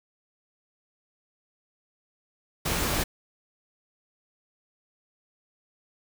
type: noise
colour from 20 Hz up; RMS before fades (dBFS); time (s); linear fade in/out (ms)
pink; -27; 2.65-3.04; 10
effects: none